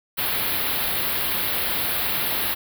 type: band-stop noise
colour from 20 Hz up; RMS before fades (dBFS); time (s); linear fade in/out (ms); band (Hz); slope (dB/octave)
white; -24; 0.17-2.55; 20; 4400 to 11000; 48
effects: none